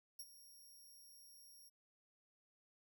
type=tone with ADSR envelope; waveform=10% pulse; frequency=5588 Hz; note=F8; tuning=in tune; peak=-40 dBFS; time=0.19-1.7 s; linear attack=6 ms; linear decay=47 ms; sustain=-14 dB; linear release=23 ms; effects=none